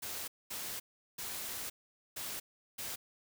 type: noise bursts at uneven times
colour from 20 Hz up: white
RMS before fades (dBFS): -41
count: 5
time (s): 0.02-0.28 / 0.5-0.8 / 1.18-1.7 / 2.16-2.4 / 2.78-2.96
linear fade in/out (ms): 10
effects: none